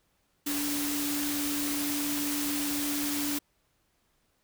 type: tone in noise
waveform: sine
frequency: 290.1 Hz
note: D4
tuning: 21 cents flat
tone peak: -31 dBFS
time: 0.46-3.39 s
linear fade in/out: 10 ms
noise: white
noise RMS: -33 dBFS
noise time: 0.46-3.39 s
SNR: -1 dB
effects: pink hiss -72 dBFS RMS until 4.43 s